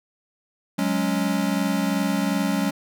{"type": "chord", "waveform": "square", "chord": "F# suspended second", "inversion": "none", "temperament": "equal", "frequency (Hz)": [185, 207.7, 277.2], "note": ["F#3", "G#3", "C#4"], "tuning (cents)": [0, 0, 0], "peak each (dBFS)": -26, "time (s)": [0.78, 2.71], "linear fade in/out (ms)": 10, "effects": []}